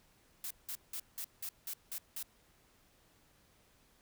blue noise bursts, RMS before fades -41 dBFS, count 8, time 0.44-2.228 s, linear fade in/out 2 ms, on 66 ms, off 180 ms, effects pink hiss -68 dBFS RMS until 4.01 s

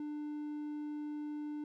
triangle tone, 297.9 Hz, D4, 25 cents sharp, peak -36 dBFS, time 0-1.64 s, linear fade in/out 2 ms, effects none

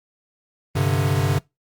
square chord, G suspended fourth, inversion none, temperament equal, 98 / 130.81 / 146.83 Hz, G2 / C3 / D3, 0 / 0 / 0 cents, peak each -23 dBFS, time 0.75-1.39 s, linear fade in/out 10 ms, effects noise-tail reverb RT60 0.2 s tail -23 dB re dry + Opus 32 kbps

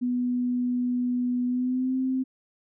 sine tone with pitch glide, 246.9 to 260.4 Hz, B3 to C4, 0 to -8 cents, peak -23 dBFS, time 0.01-2.24 s, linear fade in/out 20 ms, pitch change +92 cents, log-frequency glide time 1.46-1.96 s, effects none

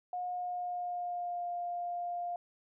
sine tone with pitch glide, 720 to 701.9 Hz, F#5 to F5, -47 to +9 cents, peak -34 dBFS, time 0.13-2.36 s, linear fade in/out 2 ms, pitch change -44 cents, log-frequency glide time 0.26-1.49 s, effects none

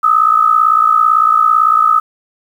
sine tone pair together, 1237 / 1294.9 Hz, D#6 / E6, -10 / -31 cents, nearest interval minor second, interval 79 cents, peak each -10 dBFS, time 0.03-2 s, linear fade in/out 10 ms, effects 7-bit

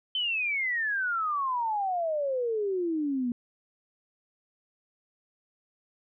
sine exponential sweep, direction down, 3097 to 235.4 Hz, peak -26 dBFS, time 0.15-3.32 s, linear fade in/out 2 ms, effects none

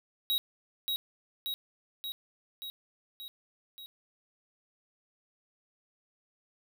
square tone with echo, 3826 Hz, A#7, 44 cents sharp, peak -27 dBFS, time 0.3-0.38 s, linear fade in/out 0 ms, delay 580 ms, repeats 6, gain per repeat -3 dB, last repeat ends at 3.86 s, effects none

